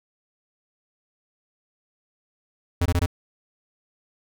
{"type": "tone bursts", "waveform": "square", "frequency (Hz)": 87.2, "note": "F2", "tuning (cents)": -2, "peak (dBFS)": -19, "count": 4, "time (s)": [2.81, 3.061], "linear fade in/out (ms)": 5, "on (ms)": 47, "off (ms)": 21, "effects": []}